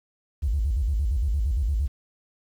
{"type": "tone with vibrato", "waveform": "triangle", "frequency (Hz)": 61.74, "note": "B1", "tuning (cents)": 0, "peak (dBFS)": -17, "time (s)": [0.42, 1.88], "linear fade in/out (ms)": 20, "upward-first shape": "square", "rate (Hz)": 8.7, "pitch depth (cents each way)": 280, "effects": ["tanh soft clip ceiling -19 dBFS", "9-bit"]}